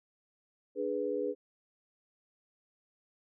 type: chord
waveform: sine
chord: G# diminished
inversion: second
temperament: equal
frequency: 293.7 / 415.3 / 493.9 Hz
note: D4 / G#4 / B4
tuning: 0 / 0 / 0 cents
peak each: -38 / -34 / -34 dBFS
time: 0.75-1.35 s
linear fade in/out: 50 ms
effects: none